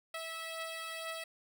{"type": "beating tone pair", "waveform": "10% pulse", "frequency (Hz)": [650, 652.1], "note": ["E5", "E5"], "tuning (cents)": [-24, -19], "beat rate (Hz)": 2.1, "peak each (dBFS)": [-38, -32], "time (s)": [0.14, 1.24], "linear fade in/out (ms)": 5, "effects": []}